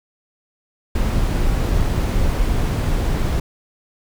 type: noise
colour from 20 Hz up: brown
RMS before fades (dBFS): -18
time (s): 0.95-3.4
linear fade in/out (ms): 5
effects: none